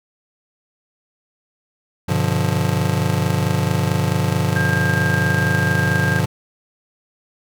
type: chord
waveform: square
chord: G dominant seventh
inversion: none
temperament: just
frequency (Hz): 98 / 122.5 / 147 / 176.4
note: G2 / B2 / D3 / F3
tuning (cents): 0 / -14 / +2 / +18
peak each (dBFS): -23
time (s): 2.08-6.26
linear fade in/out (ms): 10
type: tone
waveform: sine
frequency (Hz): 1600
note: G6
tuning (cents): +35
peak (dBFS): -20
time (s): 4.56-6.19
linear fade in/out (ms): 0
effects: none